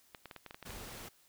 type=clicks; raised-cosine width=0.3 ms; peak=-30 dBFS; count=9; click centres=0.148 / 0.257 / 0.312 / 0.363 / 0.463 / 0.509 / 0.545 / 0.627 / 0.706 s
type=noise; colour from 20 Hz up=pink; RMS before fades=-47 dBFS; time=0.65-1.09 s; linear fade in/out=10 ms
effects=white hiss -67 dBFS RMS until 1.28 s